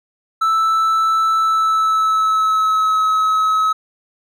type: tone with pitch glide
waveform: triangle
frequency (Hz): 1318.5 to 1283.9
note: E6 to E6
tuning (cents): 0 to -46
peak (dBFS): -11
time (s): 0.41-3.73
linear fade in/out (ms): 10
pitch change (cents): -46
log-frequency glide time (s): 1.37-3
effects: none